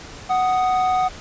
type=tone pair together; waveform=triangle; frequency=742.3 / 1244.5 Hz; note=F#5 / D#6; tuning=+5 / 0 cents; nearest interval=major sixth; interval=895 cents; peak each=-15 / -23 dBFS; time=0.29-1.09 s; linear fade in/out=20 ms; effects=pink hiss -38 dBFS RMS until 1.2 s + resampled to 16000 Hz